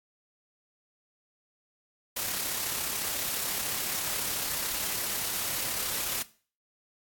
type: noise with amplitude modulation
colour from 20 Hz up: white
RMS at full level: -30 dBFS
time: 2.16-6.23 s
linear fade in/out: 10 ms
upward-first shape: sine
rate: 34.1 Hz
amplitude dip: 30%
effects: noise-tail reverb RT60 0.4 s tail -18 dB re dry + AAC 64 kbps

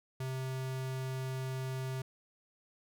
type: tone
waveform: square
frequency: 131 Hz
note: C3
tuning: 2 cents sharp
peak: -36 dBFS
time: 0.2-2.02 s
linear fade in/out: 5 ms
effects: none

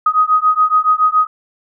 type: beating tone pair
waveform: sine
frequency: 1250 / 1257.1 Hz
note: D#6 / D#6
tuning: +8 / +17 cents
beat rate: 7.1 Hz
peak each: -13 dBFS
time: 0.06-1.27 s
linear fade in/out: 5 ms
effects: none

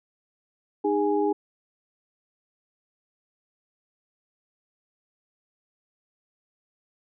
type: tone cluster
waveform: sine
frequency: 306.3 / 407.9 / 832 Hz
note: D#4 / G#4 / G#5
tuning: -27 / -31 / +3 cents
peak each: -26 / -23 / -28 dBFS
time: 0.84-1.33 s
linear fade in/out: 10 ms
effects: none

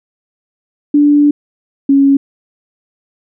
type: tone pair in turn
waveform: sine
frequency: 291.9 / 276.6 Hz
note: D4 / C#4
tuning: -10 / -4 cents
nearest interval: minor second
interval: 94 cents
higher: first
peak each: -5 dBFS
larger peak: neither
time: 0.94-1.31 / 1.89-2.17 s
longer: first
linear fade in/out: 5 ms
effects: none

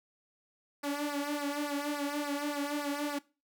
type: tone with flanger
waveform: sawtooth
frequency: 289.4 Hz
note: D4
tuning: 25 cents flat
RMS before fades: -34 dBFS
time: 0.83-3.19 s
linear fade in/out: 10 ms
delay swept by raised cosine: 0.29 to 3.19 ms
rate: 3.5 Hz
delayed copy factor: -0.95
effects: noise-tail reverb RT60 0.3 s tail -20 dB re dry

